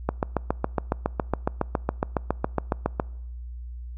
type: click train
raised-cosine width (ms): 1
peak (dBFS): -8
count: 22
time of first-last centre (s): 0.09-2.999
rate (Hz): 7.22
effects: noise-tail reverb RT60 0.9 s tail -25 dB re dry + added 60 Hz sine -34 dBFS peak until 3.97 s